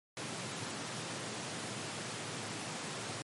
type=high-pass noise; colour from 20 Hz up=pink; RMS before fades=-41 dBFS; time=0.17-3.22 s; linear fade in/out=0 ms; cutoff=100 Hz; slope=96 dB/octave; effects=low-pass 11000 Hz 12 dB/octave + MP3 48 kbps